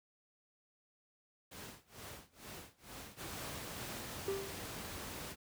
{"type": "noise with tremolo", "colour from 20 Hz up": "pink", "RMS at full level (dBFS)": -48, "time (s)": [1.51, 4.04], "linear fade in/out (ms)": 10, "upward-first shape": "sine", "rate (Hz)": 2.2, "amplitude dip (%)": 95}
{"type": "noise", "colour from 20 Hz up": "pink", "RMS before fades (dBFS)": -45, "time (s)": [3.16, 5.36], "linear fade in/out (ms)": 50}
{"type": "tone with exponential decay", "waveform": "triangle", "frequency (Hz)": 392, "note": "G4", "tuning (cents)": 0, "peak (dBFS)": -30, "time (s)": [4.28, 4.74], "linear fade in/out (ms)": 2, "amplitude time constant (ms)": 100}
{"effects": ["high-pass 60 Hz 12 dB/octave"]}